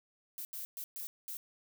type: noise bursts at uneven times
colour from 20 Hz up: violet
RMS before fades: -42 dBFS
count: 5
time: 0.38-0.45 / 0.53-0.65 / 0.77-0.84 / 0.96-1.07 / 1.28-1.37 s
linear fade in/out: 0 ms
effects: none